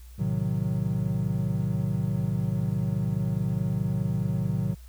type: chord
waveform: triangle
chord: A diminished seventh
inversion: none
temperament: equal with one note detuned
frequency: 110.45 / 130.81 / 155.56 / 185 Hz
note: A2 / C3 / Eb3 / Gb3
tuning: +7 / 0 / 0 / 0 cents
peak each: -28 dBFS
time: 0.18-4.75 s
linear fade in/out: 20 ms
effects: added 60 Hz sine -43 dBFS peak until 4.88 s + white hiss -58 dBFS RMS until 4.88 s